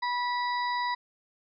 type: harmonic tone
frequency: 978 Hz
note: B5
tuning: 17 cents flat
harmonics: 1 / 2 / 4 / 5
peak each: -28 / -34 / -40 / -42 dBFS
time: 0.02-0.95 s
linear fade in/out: 10 ms
effects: none